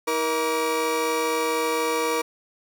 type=tone cluster; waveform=30% pulse; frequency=320.5 / 474.4 / 1154 Hz; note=E4 / A#4 / D6; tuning=-49 / +30 / -31 cents; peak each=-28 / -21 / -26 dBFS; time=0.07-2.22 s; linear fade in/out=10 ms; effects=none